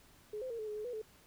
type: tone with pitch steps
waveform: sine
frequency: 422.9 / 516 / 462.3 / 432.1 / 421.7 / 426.1 / 489.3 / 434.5 Hz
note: G#4 / C5 / A#4 / A4 / G#4 / G#4 / B4 / A4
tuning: +31 / -24 / -14 / -31 / +26 / +44 / -16 / -22 cents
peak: -38 dBFS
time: 0.33-1.018 s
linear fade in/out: 5 ms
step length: 86 ms
effects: pink hiss -63 dBFS RMS until 1.26 s